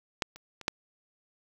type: clicks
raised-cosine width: 0.2 ms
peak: -10 / -30 / -26 / -9 dBFS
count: 4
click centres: 0.222 / 0.36 / 0.613 / 0.681 s
effects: 8-bit